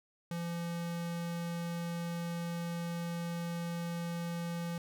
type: tone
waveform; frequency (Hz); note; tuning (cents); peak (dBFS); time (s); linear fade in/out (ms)
square; 170.4; F3; -42; -36; 0.31-4.78; 2
effects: none